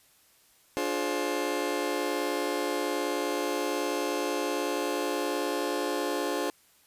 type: chord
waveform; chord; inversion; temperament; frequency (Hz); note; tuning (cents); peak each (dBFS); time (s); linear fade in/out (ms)
30% pulse; D half-diminished seventh; none; just; 293.7 / 352.4 / 422.9 / 528.6; D4 / F4 / Ab4 / C5; 0 / +16 / +31 / +18; -31; 0.77-6.5; 0
effects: white hiss -62 dBFS RMS until 6.86 s + resampled to 32000 Hz